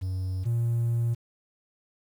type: tone pair in turn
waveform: triangle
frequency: 93.3 / 117.25 Hz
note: F#2 / A#2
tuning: +15 / +11 cents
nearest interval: major third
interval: 396 cents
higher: second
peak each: -25 / -20 dBFS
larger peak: second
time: 0.01-0.45 / 0.45-1.15 s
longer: second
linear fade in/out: 20 ms
effects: tanh soft clip ceiling -18 dBFS + 9-bit